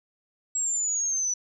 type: exponential sweep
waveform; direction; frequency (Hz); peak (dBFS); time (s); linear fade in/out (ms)
sine; down; 7690 to 5920; -24; 0.55-1.34; 5
effects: none